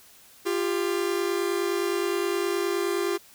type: tone pair together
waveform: 45% pulse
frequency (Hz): 347.9 / 397.5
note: F4 / G4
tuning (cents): -7 / +24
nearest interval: major second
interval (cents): 231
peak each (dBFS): -27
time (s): 0.45-3.18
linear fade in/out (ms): 20
effects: white hiss -53 dBFS RMS until 3.34 s